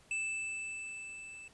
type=tone with level ramp; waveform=square; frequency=2637 Hz; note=E7; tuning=in tune; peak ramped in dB=-33 to -48 dBFS; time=0.11-1.48 s; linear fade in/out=2 ms; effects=pink hiss -63 dBFS RMS until 1.53 s + resampled to 24000 Hz